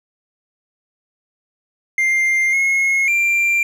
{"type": "tone with pitch steps", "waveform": "triangle", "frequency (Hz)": [2102, 2166, 2370], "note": ["C7", "C#7", "D7"], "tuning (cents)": [7, -41, 15], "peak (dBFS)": -12, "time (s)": [1.98, 3.63], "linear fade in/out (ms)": 2, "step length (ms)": 550, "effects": []}